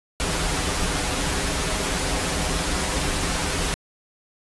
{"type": "noise with comb filter", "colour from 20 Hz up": "pink", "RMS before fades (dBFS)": -24, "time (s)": [0.2, 3.74], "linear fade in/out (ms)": 0, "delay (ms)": 8.8, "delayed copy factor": -0.65, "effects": ["resampled to 24000 Hz"]}